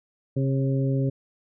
harmonic tone with a mistuned harmonic, 134.6 Hz, C3, 49 cents sharp, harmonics 1 / 2 / 3 / 4, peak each -22 / -28 / -32 / -34 dBFS, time 0.36-1.1 s, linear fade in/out 10 ms, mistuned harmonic 4, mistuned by +17 cents, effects none

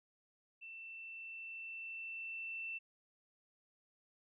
sine tone with level ramp, 2677 Hz, E7, 26 cents sharp, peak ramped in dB -48 to -40 dBFS, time 0.61-2.79 s, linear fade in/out 20 ms, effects none

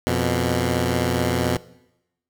10% pulse tone pair together, 87.31 / 123.08 Hz, F2 / B2, 0 / -5 cents, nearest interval tritone, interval 595 cents, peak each -14 dBFS, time 0.07-1.57 s, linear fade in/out 0 ms, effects noise-tail reverb RT60 0.9 s tail -20 dB re dry

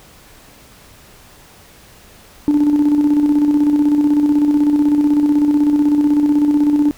sine tone with tremolo, 294 Hz, D4, 2 cents sharp, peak -7 dBFS, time 2.48-6.91 s, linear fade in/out 0 ms, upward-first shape square, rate 16 Hz, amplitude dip 45%, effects tanh soft clip ceiling -7 dBFS + pink hiss -44 dBFS RMS until 6.97 s

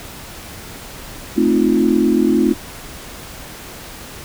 sine chord, F dominant seventh, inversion first, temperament equal, 220 / 261.6 / 311.1 / 349.2 Hz, A3 / C4 / Eb4 / F4, 0 / 0 / 0 / 0 cents, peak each -17 dBFS, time 1.36-2.54 s, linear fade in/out 20 ms, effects pink hiss -34 dBFS RMS until 4.24 s

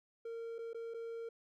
triangle tone with dropouts, 460 Hz, A#4, 23 cents flat, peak -39 dBFS, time 0.25-1.29 s, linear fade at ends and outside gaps 5 ms, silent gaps 0.584-0.588 / 0.733-0.745 / 0.939-0.943 s, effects none

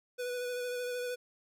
square tone with vibrato, 493.1 Hz, B4, 3 cents flat, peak -35 dBFS, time 0.18-1.16 s, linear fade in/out 20 ms, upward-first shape sine, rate 13 Hz, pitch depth 18 cents each way, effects none

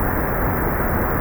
pink band-stop noise, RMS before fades -20 dBFS, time 0-1.2 s, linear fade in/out 0 ms, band 1900 to 14000 Hz, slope 48 dB/octave, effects none

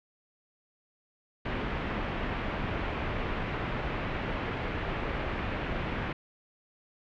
pink low-pass noise, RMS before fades -33 dBFS, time 1.45-6.13 s, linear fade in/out 5 ms, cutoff 2700 Hz, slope 24 dB/octave, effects none

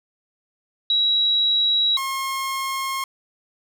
sine / sawtooth tone pair in turn, 3877 / 1075.1 Hz, B7 / C6, -33 / +47 cents, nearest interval octave + minor seventh, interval 2220 cents, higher first, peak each -16 / -20 dBFS, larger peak first, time 0.9-1.97 / 1.97-3.04 s, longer neither, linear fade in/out 2 ms, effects none

